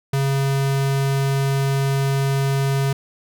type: tone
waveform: square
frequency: 137.1 Hz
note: C#3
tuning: 19 cents flat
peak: -18 dBFS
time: 0.13-2.93 s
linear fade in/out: 5 ms
effects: none